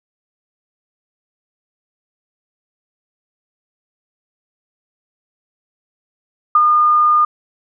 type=tone with ADSR envelope; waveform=sine; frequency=1216 Hz; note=D#6; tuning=40 cents flat; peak=-6 dBFS; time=6.55-7.25 s; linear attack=4 ms; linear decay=41 ms; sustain=-3 dB; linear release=5 ms; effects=none